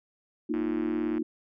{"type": "chord", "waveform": "sine", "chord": "Bb suspended fourth", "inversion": "none", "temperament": "equal", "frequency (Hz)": [233.1, 311.1, 349.2], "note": ["Bb3", "Eb4", "F4"], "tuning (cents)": [0, 0, 0], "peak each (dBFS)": [-32, -29, -32], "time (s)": [0.49, 1.23], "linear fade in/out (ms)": 10}
{"type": "click train", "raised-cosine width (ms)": 0.5, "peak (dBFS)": -27, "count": 65, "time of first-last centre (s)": [0.54, 1.18], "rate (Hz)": 100}
{"effects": []}